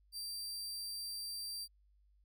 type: tone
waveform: sawtooth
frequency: 4699 Hz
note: D8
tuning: in tune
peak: -38 dBFS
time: 0.12-1.68 s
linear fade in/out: 50 ms
effects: added 50 Hz sine -66 dBFS peak until 2.24 s